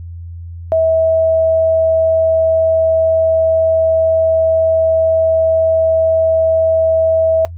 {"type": "tone", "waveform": "sine", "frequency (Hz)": 647, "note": "E5", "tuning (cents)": -32, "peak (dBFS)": -9, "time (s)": [0.72, 7.45], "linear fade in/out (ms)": 0, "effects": ["noise-tail reverb RT60 0.1 s tail -18 dB re dry", "added 85 Hz sine -26 dBFS peak until 7.57 s"]}